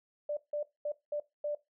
sine tone bursts at uneven times, 590 Hz, D5, 8 cents sharp, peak -31 dBFS, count 5, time 0.29-0.37 / 0.53-0.63 / 0.85-0.92 / 1.12-1.2 / 1.44-1.55 s, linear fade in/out 5 ms, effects noise-tail reverb RT60 0.2 s tail -18 dB re dry

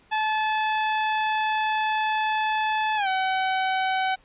sawtooth tone with pitch glide, 865 to 757.4 Hz, A5 to F#5, -30 to +40 cents, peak -18 dBFS, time 0.11-4.16 s, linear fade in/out 20 ms, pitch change -230 cents, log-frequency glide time 2.96-3.08 s, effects pink hiss -58 dBFS RMS until 4.24 s + resampled to 8000 Hz

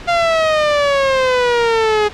sawtooth exponential sweep, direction down, 698.5 to 415.3 Hz, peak -8 dBFS, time 0.07-2.09 s, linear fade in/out 20 ms, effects pink hiss -33 dBFS RMS until 2.13 s + low-pass 4000 Hz 12 dB/octave

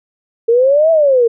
sine exponential two-way sweep, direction up then down, 452 to 664 to 452 Hz, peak -7 dBFS, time 0.48-1.28 s, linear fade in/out 10 ms, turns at 0.91 s, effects none

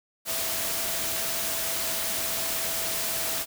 sine tone in noise, 659.3 Hz, E5, in tune, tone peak -40 dBFS, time 0.25-3.46 s, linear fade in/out 50 ms, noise white, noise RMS -29 dBFS, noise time 0.25-3.46 s, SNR -14 dB, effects none

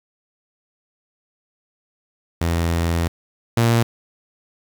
sawtooth tone pair in turn, 84.1 / 116.45 Hz, E2 / A#2, +35 / -1 cents, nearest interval tritone, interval 564 cents, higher second, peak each -14 / -10 dBFS, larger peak second, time 2.41-3.08 / 3.57-3.83 s, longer first, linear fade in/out 5 ms, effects 7-bit

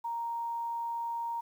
sine tone with quantisation, 932.3 Hz, A#5, in tune, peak -32 dBFS, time 0.04-1.41 s, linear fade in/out 10 ms, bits 10, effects none

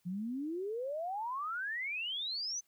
sine exponential sweep, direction up, 170.6 to 6240 Hz, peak -35 dBFS, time 0.05-2.61 s, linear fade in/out 20 ms, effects white hiss -75 dBFS RMS until 2.67 s

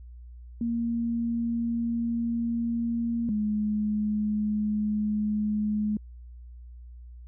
sine tone pair in turn, 233.1 / 211.2 Hz, A#3 / G#3, 0 / +29 cents, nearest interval major second, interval 171 cents, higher first, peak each -25 / -24 dBFS, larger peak second, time 0.61-3.29 / 3.29-5.97 s, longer neither, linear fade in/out 2 ms, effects added 60 Hz sine -42 dBFS peak until 7.27 s

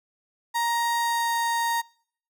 35% pulse tone with pitch glide, 937 to 931.1 Hz, A#5 to A#5, +9 to -2 cents, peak -21 dBFS, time 0.54-1.82 s, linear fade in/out 20 ms, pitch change -11 cents, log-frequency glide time 0.98-1.31 s, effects noise-tail reverb RT60 0.6 s tail -26 dB re dry

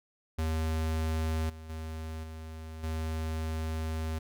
square tone with level steps, 79.7 Hz, D#2, 42 cents sharp, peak -29 / -44 / -37 / -41 / -32 dBFS, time 0.38-4.19 s, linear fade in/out 10 ms, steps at 1.49 / 1.69 / 2.23 / 2.83 s, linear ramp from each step 10 ms, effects none

